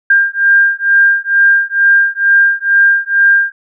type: beating tone pair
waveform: sine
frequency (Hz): 1598 / 1600.2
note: G6 / G6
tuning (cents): +33 / +35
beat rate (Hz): 2.2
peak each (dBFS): -10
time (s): 0.1-3.52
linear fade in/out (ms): 5
effects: none